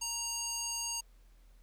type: tone with band-pass filter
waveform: square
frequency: 932.3 Hz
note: A#5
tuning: in tune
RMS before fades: -37 dBFS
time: 0.01-1.01 s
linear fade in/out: 10 ms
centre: 6900 Hz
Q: 2.3
effects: added 41 Hz sine -57 dBFS peak until 1.62 s + pink hiss -71 dBFS RMS until 1.62 s